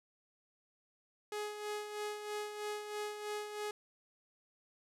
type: tone with tremolo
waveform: sawtooth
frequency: 419.2 Hz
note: G#4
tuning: 16 cents sharp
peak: -33 dBFS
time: 1.32-3.71 s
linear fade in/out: 2 ms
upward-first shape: sine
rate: 3.1 Hz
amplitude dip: 55%
effects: low-pass 12000 Hz 12 dB/octave